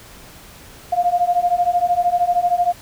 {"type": "beating tone pair", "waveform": "sine", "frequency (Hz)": [698.5, 711.5], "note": ["F5", "F5"], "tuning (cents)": [0, 32], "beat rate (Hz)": 13, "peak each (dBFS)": [-18, -17], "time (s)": [0.92, 2.73], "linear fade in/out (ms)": 10, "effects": ["pink hiss -42 dBFS RMS until 2.81 s"]}